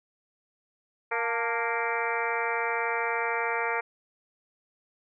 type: harmonic tone with a mistuned harmonic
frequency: 233.1 Hz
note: A#3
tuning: in tune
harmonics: 2 / 3 / 4 / 5 / 6 / 7 / 8 / 9 / 10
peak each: -33 / -36 / -32 / -37 / -34 / -38 / -36 / -36 / -35 dBFS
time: 1.11-3.81 s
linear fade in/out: 10 ms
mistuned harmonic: 4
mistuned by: -56 cents
effects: none